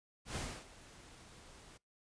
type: noise with ADSR envelope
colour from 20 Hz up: pink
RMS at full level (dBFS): -40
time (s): 0.25-1.78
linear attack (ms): 110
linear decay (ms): 280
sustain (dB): -17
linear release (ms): 17
effects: noise-tail reverb RT60 0.2 s tail -25 dB re dry + resampled to 22050 Hz